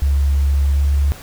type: tone with pitch glide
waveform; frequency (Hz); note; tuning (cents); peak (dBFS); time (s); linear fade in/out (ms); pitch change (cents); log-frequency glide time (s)
sine; 70 to 70.81; C#2 to C#2; +18 to +37; -12; 0.02-1.12; 0; +19; 0.7-0.79
effects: pink hiss -38 dBFS RMS until 1.22 s